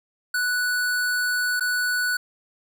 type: tone with dropouts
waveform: square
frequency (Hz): 1480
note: F#6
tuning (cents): 0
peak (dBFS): -22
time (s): 0.34-2.17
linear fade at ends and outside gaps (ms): 5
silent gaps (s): 1.597-1.607
effects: none